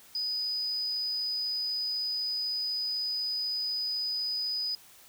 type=tone; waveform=sine; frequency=4978 Hz; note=D#8; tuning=in tune; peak=-29 dBFS; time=0.15-4.75 s; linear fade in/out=2 ms; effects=white hiss -55 dBFS RMS until 5.08 s